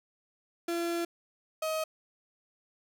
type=tone pair in turn; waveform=35% pulse; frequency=340.4 / 631.6 Hz; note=F4 / D#5; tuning=-44 / +26 cents; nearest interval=major seventh; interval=1070 cents; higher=second; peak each=-28 dBFS; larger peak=neither; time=0.68-1.05 / 1.62-1.84 s; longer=first; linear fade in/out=5 ms; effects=none